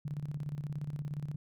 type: tone with tremolo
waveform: sine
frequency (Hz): 146.83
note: D3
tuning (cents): 0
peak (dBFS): -33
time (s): 0.05-1.36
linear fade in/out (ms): 5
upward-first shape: square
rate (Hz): 17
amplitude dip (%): 65
effects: none